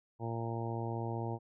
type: harmonic tone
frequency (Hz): 115.4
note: A#2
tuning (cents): -17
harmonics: 1 / 2 / 3 / 4 / 5 / 6 / 7 / 8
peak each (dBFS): -37 / -44 / -42 / -45 / -48 / -47 / -45 / -46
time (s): 0.19-1.39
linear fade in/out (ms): 50
effects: none